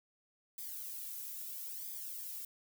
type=noise with flanger; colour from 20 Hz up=violet; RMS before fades=-44 dBFS; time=0.58-2.45 s; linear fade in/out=2 ms; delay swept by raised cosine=0.71 to 2.21 ms; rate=0.76 Hz; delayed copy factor=-1; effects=none